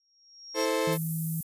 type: tone with exponential growth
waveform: sine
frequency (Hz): 5588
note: F8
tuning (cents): 0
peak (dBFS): -32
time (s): 0-0.65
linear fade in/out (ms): 1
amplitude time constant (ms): 140
type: chord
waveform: 35% pulse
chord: A minor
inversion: second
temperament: equal with one note detuned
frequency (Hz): 325.3 / 440 / 523.3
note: E4 / A4 / C5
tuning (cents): -23 / 0 / 0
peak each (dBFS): -30 / -28 / -27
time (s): 0.54-0.98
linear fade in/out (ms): 50
type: tone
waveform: sine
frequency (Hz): 161.3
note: E3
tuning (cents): -37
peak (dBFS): -29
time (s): 0.87-1.41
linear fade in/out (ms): 5
type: high-pass noise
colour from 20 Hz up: pink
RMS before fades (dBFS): -36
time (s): 0.92-1.43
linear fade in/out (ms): 5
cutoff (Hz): 11000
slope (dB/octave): 24
effects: resampled to 32000 Hz